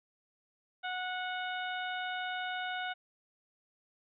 harmonic tone, 734 Hz, F#5, 14 cents flat, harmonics 1 / 2 / 3 / 4 / 5, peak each -38 / -38 / -45 / -45 / -46 dBFS, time 0.83-2.94 s, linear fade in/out 20 ms, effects none

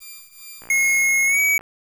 5% pulse tone with tremolo, 2380 Hz, D7, 22 cents sharp, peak -26 dBFS, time 0-1.13 s, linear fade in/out 20 ms, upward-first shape triangle, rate 2.5 Hz, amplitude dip 80%
click train, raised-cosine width 0.5 ms, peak -26 dBFS, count 58, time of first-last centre 0.62-1.61 s, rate 57.6 Hz
square tone with pitch glide, 2165 to 2271 Hz, C#7 to C#7, -41 to +41 cents, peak -16 dBFS, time 0.7-1.58 s, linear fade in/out 2 ms, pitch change +82 cents, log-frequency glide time 1.26-1.39 s
effects 8-bit

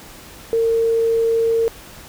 sine tone, 456.3 Hz, A#4, 37 cents flat, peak -14 dBFS, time 0.53-1.68 s, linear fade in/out 0 ms, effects pink hiss -40 dBFS RMS until 2.08 s

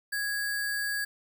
sine tone with sample-and-hold, 1661.2 Hz, G#6, in tune, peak -28 dBFS, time 0.12-1.05 s, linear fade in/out 10 ms, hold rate 6300 Hz, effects none

